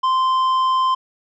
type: tone with tanh clipping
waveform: sine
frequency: 1040 Hz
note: C6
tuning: 11 cents flat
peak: -16 dBFS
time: 0.03-0.95 s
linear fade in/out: 10 ms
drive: 7 dB
effects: none